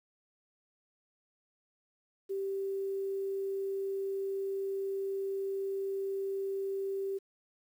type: tone with quantisation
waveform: sine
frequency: 390.4 Hz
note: G4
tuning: 7 cents flat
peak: -32 dBFS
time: 2.29-7.19 s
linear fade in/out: 20 ms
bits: 10
effects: none